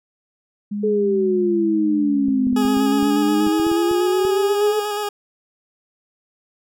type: tone with pitch glide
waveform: sine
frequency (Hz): 205.8 to 211.1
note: G#3 to G#3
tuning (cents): -16 to +29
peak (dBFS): -22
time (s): 0.71-3.49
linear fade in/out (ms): 10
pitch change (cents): +45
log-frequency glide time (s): 1.66-1.74
type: exponential two-way sweep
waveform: sine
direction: down then up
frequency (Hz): 430 to 251.7 to 430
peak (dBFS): -16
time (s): 0.83-4.8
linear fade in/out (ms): 10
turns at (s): 2.53
type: clicks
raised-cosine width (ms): 3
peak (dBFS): -21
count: 12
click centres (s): 2.284 / 2.469 / 2.529 / 2.652 / 2.77 / 3.028 / 3.468 / 3.598 / 3.667 / 3.716 / 3.913 / 4.251
type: tone with vibrato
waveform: 20% pulse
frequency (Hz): 415.3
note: G#4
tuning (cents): 0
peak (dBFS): -17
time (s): 2.56-5.09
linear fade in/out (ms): 5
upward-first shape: square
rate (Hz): 8.3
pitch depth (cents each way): 19
effects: none